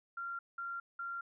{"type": "tone bursts", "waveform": "sine", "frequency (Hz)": 1382, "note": "F6", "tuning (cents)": -19, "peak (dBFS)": -38, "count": 3, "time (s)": [0.17, 1.21], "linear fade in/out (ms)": 5, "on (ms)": 220, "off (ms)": 190, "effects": []}